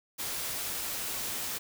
white noise, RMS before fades -35 dBFS, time 0.18-1.59 s, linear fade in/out 20 ms, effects none

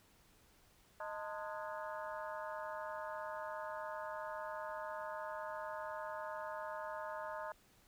harmonic tone with a mistuned harmonic, 207.7 Hz, G#3, in tune, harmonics 3 / 4 / 5 / 6 / 7 / 8, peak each -45 / -47 / -49 / -51 / -52 / -53 dBFS, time 1-7.52 s, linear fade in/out 2 ms, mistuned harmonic 4, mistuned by +130 cents, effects pink hiss -68 dBFS RMS until 7.87 s

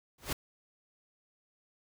pink noise with exponential growth, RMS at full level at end -28 dBFS, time 0.18-0.33 s, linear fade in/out 5 ms, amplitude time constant 32 ms, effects none

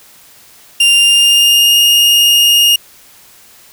40% pulse tone with pitch glide, 2794 to 2843 Hz, F7 to F7, 0 to +30 cents, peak -5 dBFS, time 0.8-2.76 s, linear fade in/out 5 ms, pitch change +30 cents, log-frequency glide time 0.96-1.79 s, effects white hiss -42 dBFS RMS until 3.72 s

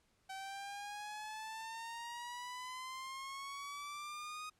sawtooth exponential sweep, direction up, 765 to 1249 Hz, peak -40 dBFS, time 0.29-4.5 s, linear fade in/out 10 ms, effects pink hiss -75 dBFS RMS until 4.59 s + low-pass 10000 Hz 12 dB/octave

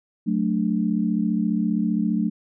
sine chord, D major, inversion first, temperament equal, 185 / 220 / 293.7 Hz, F#3 / A3 / D4, 0 / 0 / 0 cents, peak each -24 / -22 / -27 dBFS, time 0.26-2.3 s, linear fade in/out 20 ms, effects none

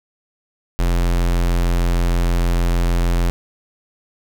square tone, 43.28 Hz, F1, 15 cents flat, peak -15 dBFS, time 0.79-3.3 s, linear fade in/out 0 ms, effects none

